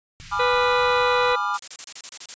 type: band-stop noise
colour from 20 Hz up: pink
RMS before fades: -41 dBFS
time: 0.2-1.33 s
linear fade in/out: 0 ms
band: 160 to 1600 Hz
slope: 24 dB/octave
type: chord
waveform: triangle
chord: G# diminished seventh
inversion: none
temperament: equal with one note detuned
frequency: 830.6 / 987.8 / 1194.5 / 1396.9 Hz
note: G#5 / B5 / D6 / F6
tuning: 0 / 0 / +29 / 0 cents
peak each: -28 / -27 / -23 / -27 dBFS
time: 0.31-1.58 s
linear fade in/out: 20 ms
type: harmonic tone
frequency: 493.9 Hz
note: B4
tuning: in tune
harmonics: 1 / 2 / 3 / 4 / 5 / 6 / 7 / 8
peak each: -21 / -31 / -30 / -31 / -29 / -36 / -36 / -31 dBFS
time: 0.39-1.36 s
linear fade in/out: 10 ms
type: noise bursts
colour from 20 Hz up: blue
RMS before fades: -31 dBFS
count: 10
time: 1.54-2.34 s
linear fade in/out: 0 ms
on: 53 ms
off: 30 ms
effects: resampled to 16000 Hz